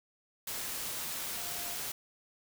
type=tone in noise; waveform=sine; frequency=698.5 Hz; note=F5; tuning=in tune; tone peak=-49 dBFS; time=1.37-1.75 s; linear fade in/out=5 ms; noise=white; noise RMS=-38 dBFS; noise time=0.47-1.92 s; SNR=-14 dB; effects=none